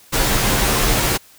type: noise with comb filter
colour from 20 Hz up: pink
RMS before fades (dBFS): -17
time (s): 0.12-1.18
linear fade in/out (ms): 20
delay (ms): 12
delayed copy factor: -0.85
effects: white hiss -48 dBFS RMS until 1.38 s